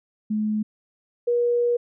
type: tone pair in turn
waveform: sine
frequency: 213.7 / 479.7 Hz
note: G#3 / A#4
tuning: +50 / +50 cents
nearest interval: octave + major second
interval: 1400 cents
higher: second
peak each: -21 / -18 dBFS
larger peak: second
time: 0.3-0.63 / 1.27-1.77 s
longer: second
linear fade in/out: 10 ms
effects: none